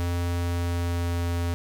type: tone with pitch glide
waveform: square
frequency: 87 to 86.1 Hz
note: F2 to F2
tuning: -6 to -24 cents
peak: -25 dBFS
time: 0-1.54 s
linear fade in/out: 0 ms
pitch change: -18 cents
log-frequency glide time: 0.18-1.25 s
effects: none